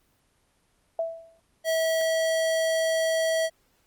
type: tone with exponential decay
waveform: sine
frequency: 659.3 Hz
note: E5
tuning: in tune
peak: -22 dBFS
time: 0.99-1.4 s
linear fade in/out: 2 ms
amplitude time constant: 88 ms
type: tone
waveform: square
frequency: 648 Hz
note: E5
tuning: 30 cents flat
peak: -23 dBFS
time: 1.64-3.5 s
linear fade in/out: 50 ms
effects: pink hiss -67 dBFS RMS until 3.86 s + Opus 24 kbps